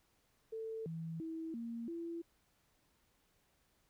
sine tone with pitch steps, 445.2 / 163.3 / 324.1 / 232.1 / 336.4 Hz, A4 / E3 / E4 / A#3 / E4, +20 / -16 / -29 / -7 / +35 cents, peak -40 dBFS, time 0.52-2.22 s, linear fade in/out 10 ms, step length 340 ms, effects pink hiss -75 dBFS RMS until 3.89 s

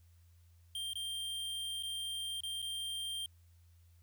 square tone with dropouts, 3176 Hz, G7, 22 cents sharp, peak -38 dBFS, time 0.75-3.26 s, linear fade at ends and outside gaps 2 ms, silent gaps 0.934-0.955 / 1.826-1.833 / 2.406-2.434 / 2.619-2.625 s, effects added 85 Hz sine -60 dBFS peak until 4.02 s + white hiss -75 dBFS RMS until 4.02 s

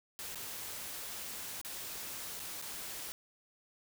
white noise with dropouts, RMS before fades -43 dBFS, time 0.19-3.12 s, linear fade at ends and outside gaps 0 ms, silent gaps 0.347-0.356 / 1.614-1.648 / 2.395-2.4 / 2.616-2.623 s, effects none

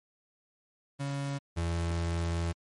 35% pulse tone pair in turn, 140 / 84.33 Hz, C#3 / E2, +18 / +40 cents, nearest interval major sixth, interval 878 cents, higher first, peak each -30 / -27 dBFS, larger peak second, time 0.99-1.39 / 1.56-2.53 s, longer second, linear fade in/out 20 ms, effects MP3 48 kbps

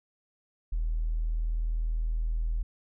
triangle tone, 40.22 Hz, E1, 42 cents flat, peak -22 dBFS, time 0.72-2.63 s, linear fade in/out 10 ms, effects tanh soft clip ceiling -24 dBFS

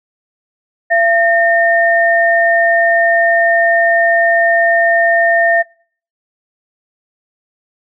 sine tone pair together, 678 / 1822.1 Hz, E5 / A#6, +49 / -40 cents, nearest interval octave + perfect fourth, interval 1711 cents, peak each -11 dBFS, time 0.9-5.63 s, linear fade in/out 20 ms, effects noise-tail reverb RT60 0.5 s tail -24 dB re dry

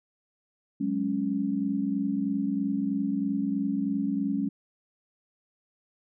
sine chord, F# suspended second, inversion none, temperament just, 185 / 208.1 / 277.5 Hz, F#3 / G#3 / C#4, 0 / +4 / +2 cents, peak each -33 / -29 / -28 dBFS, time 0.8-4.49 s, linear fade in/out 10 ms, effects none

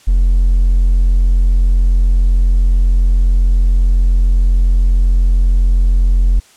triangle tone with hard clipping, 43.64 Hz, F1, 1 cent flat, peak -8 dBFS, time 0.07-6.4 s, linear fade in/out 10 ms, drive 4 dB, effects white hiss -46 dBFS RMS until 6.56 s + low-pass 9000 Hz 12 dB/octave

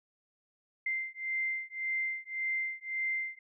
sine beating tone pair, 2086 / 2087.8 Hz, C7 / C7, -6 / -4 cents, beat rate 1.8 Hz, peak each -35 / -35 dBFS, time 0.86-3.39 s, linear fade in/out 5 ms, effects none

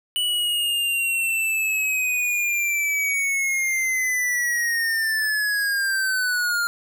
square linear sweep, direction down, 2963 to 1396.9 Hz, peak -21 dBFS, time 0.16-6.67 s, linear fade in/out 0 ms, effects none

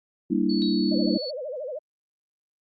sine chord, E half-diminished seventh, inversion first, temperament equal, 196 / 233.1 / 293.7 / 329.6 Hz, G3 / Bb3 / D4 / E4, 0 / 0 / 0 / 0 cents, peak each -26 dBFS, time 0.3-1.18 s, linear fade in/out 10 ms
sine tone, 4435 Hz, C#8, in tune, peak -32 dBFS, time 0.49-1.31 s, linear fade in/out 10 ms
sine tone with exponential decay, 3846 Hz, B7, 47 cents flat, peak -30 dBFS, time 0.62-1.01 s, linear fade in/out 0 ms, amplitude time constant 83 ms
sine tone with vibrato, 554.4 Hz, C#5, in tune, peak -30 dBFS, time 0.91-1.79 s, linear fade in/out 10 ms, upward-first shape sine, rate 13 Hz, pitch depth 210 cents each way
effects Opus 48 kbps

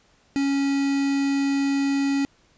triangle tone with quantisation, 277.2 Hz, C#4, in tune, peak -18 dBFS, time 0.36-2.25 s, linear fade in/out 0 ms, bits 5, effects pink hiss -60 dBFS RMS until 2.57 s + resampled to 16000 Hz

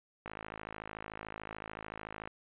click train, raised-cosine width 0.5 ms, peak -26 dBFS, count 109, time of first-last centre 0.26-2.275 s, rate 53.6 Hz, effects resampled to 8000 Hz

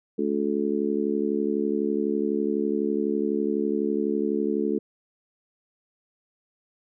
harmonic tone, 72 Hz, D2, 34 cents flat, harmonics 3 / 4 / 5 / 6, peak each -28 / -28 / -28 / -28 dBFS, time 0.18-4.79 s, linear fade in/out 10 ms, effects none

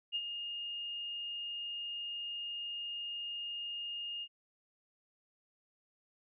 sine tone with ADSR envelope, 2837 Hz, F7, 27 cents sharp, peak -31 dBFS, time 0.12-4.28 s, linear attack 33 ms, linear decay 51 ms, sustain -7 dB, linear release 57 ms, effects none

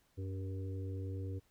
harmonic tone with a mistuned harmonic, 95.1 Hz, F#2, 48 cents sharp, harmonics 1 / 3 / 4 / 5, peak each -38 / -48 / -51 / -51 dBFS, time 0.17-1.4 s, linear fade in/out 20 ms, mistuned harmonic 4, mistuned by +27 cents, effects pink hiss -73 dBFS RMS until 1.5 s

